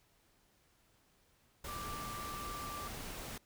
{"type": "tone in noise", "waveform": "sine", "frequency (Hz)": 1174.7, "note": "D6", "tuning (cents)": 0, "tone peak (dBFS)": -43, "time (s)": [1.68, 2.88], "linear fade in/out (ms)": 5, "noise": "pink", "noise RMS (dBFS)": -45, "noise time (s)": [1.64, 3.38], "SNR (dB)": -1, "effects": ["pink hiss -71 dBFS RMS until 3.45 s"]}